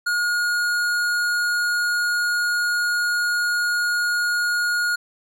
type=tone with tanh clipping; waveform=sine; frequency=1435 Hz; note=F6; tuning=47 cents sharp; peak=-21 dBFS; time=0.06-4.96 s; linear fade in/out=10 ms; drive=16 dB; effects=none